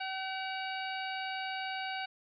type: harmonic tone with a mistuned harmonic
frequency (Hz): 762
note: G5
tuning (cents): -49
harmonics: 1 / 2 / 3 / 4 / 5 / 6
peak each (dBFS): -38 / -41 / -43 / -44 / -47 / -48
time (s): 0-2.06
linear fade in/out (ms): 10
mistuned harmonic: 4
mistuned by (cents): -110
effects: none